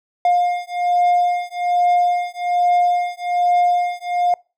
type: beating tone pair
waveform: triangle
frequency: 708 / 709.2 Hz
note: F5 / F5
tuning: +23 / +26 cents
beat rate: 1.2 Hz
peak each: -16 dBFS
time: 0.25-4.34 s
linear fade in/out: 2 ms
effects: noise-tail reverb RT60 0.3 s tail -25 dB re dry